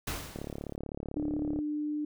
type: noise with exponential decay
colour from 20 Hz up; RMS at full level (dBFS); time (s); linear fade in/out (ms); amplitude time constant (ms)
pink; -33; 0.07-0.76; 5; 150
type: click train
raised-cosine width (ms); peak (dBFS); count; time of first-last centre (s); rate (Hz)
2; -24; 45; 0.36-1.589; 35.8
type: tone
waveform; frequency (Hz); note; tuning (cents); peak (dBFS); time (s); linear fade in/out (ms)
sine; 299.1; D4; +32; -30; 1.16-2.05; 5
effects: none